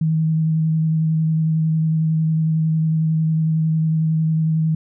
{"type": "tone with vibrato", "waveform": "sine", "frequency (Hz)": 159.1, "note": "D#3", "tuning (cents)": 39, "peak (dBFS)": -15, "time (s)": [0.01, 4.75], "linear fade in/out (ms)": 5, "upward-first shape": "square", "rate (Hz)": 11, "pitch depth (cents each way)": 12, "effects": []}